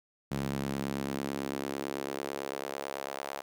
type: tone with high-pass filter sweep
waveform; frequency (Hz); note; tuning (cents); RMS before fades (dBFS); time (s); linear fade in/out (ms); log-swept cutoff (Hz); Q
sawtooth; 69; C#2; -7; -36; 0.31-3.42; 10; 160 to 680; 1.6
effects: none